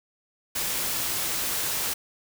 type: noise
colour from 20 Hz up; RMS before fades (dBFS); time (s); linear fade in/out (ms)
white; -28; 0.55-1.94; 10
effects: none